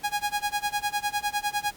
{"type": "tone with tremolo", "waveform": "sawtooth", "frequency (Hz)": 825, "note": "G#5", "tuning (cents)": -12, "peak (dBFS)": -19, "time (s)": [0.03, 1.72], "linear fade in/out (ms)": 20, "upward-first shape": "sine", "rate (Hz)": 9.9, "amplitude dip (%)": 95, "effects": ["pink hiss -50 dBFS RMS until 1.76 s", "Opus 48 kbps"]}